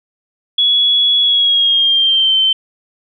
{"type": "tone with pitch glide", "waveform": "sine", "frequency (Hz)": [3375, 3095], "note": ["G#7", "G7"], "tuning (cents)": [27, -23], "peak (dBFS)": -9, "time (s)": [0.58, 2.53], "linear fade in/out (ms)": 5, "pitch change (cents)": -150, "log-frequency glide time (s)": [1.21, 2.37], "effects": []}